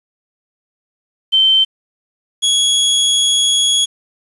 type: tone pair in turn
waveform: sine / sawtooth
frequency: 3102 / 3341 Hz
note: G7 / G#7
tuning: -19 / +10 cents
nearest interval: minor second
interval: 129 cents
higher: second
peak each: -8 dBFS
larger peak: neither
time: 1.32-1.65 / 2.42-3.86 s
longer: second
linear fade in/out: 20 ms
effects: resampled to 24000 Hz + 7-bit